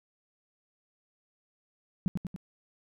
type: tone with echo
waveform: sine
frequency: 182 Hz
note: F#3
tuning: 28 cents flat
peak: -23 dBFS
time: 2.06-2.08 s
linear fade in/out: 0 ms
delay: 94 ms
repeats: 3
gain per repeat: -4 dB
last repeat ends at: 2.362 s
effects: none